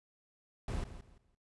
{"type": "noise with echo", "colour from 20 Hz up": "brown", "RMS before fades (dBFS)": -37, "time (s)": [0.68, 0.84], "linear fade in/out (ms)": 2, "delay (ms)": 170, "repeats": 3, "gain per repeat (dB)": -12, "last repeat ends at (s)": 1.35, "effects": ["noise-tail reverb RT60 0.1 s tail -18 dB re dry", "resampled to 24000 Hz"]}